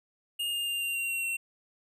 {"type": "tone with pitch steps", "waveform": "square", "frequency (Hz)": [2836, 2816, 2797, 2778, 2758, 2739, 2720], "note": ["F7", "F7", "F7", "F7", "F7", "F7", "F7"], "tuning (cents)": [26, 14, 2, -10, -22, -34, -46], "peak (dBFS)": -30, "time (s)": [0.39, 1.37], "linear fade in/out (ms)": 10, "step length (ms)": 140, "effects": []}